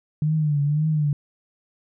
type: tone with vibrato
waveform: sine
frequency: 149.9 Hz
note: D3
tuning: 36 cents sharp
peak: -18 dBFS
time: 0.22-1.13 s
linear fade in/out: 2 ms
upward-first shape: triangle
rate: 1.9 Hz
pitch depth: 94 cents each way
effects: none